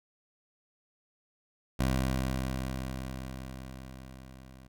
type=tone with level ramp; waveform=15% pulse; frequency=65.1 Hz; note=C2; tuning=8 cents flat; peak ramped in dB=-19 to -44 dBFS; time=1.79-4.68 s; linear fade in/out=10 ms; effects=none